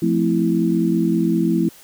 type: chord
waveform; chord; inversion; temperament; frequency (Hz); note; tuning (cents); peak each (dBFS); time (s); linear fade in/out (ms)
sine; F major seventh; none; equal with one note detuned; 174.61 / 220 / 259.7 / 329.6; F3 / A3 / C4 / E4; 0 / 0 / -13 / 0; -20 / -21 / -24 / -19; 0.02-1.69; 5
effects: white hiss -46 dBFS RMS until 1.83 s